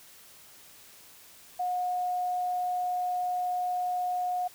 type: tone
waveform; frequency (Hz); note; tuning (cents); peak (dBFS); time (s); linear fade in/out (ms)
sine; 723; F#5; -40; -27; 1.59-4.48; 10
effects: white hiss -53 dBFS RMS until 4.54 s